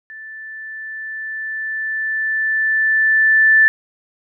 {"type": "tone with level ramp", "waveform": "sine", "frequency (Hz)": 1760, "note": "A6", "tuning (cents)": 0, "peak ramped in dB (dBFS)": [-32, -7], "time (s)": [0.1, 3.68], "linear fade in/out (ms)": 0, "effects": []}